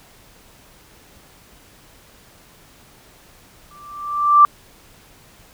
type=tone with exponential growth; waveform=sine; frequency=1174.7 Hz; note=D6; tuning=in tune; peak=-4 dBFS; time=3.71-4.45 s; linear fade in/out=1 ms; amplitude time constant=160 ms; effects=pink hiss -49 dBFS RMS until 5.53 s